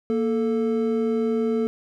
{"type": "tone pair together", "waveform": "triangle", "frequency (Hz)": [233.1, 440], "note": ["A#3", "A4"], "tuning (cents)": [0, 0], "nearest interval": "major seventh", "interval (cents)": 1100, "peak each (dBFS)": -21, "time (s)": [0.1, 1.67], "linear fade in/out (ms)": 0, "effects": []}